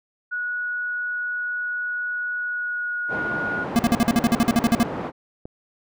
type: tone with pitch glide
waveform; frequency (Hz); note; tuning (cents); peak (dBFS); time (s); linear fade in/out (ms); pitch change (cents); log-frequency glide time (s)
sine; 1462 to 1443.5; F#6 to F#6; -21 to -43; -24; 0.31-3.65; 20; -22; 2.4-3.29
type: band-pass noise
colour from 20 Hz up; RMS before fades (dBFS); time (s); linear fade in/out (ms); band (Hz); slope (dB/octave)
pink; -30; 3.08-5.12; 50; 180 to 1100; 12
type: tone bursts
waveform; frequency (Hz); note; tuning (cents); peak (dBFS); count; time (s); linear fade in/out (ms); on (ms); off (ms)
square; 233; A#3; -1; -15; 14; 3.76-4.83; 0; 30; 50
type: clicks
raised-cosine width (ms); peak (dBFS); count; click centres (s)
2; -22; 3; 3.878 / 3.922 / 5.455
effects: none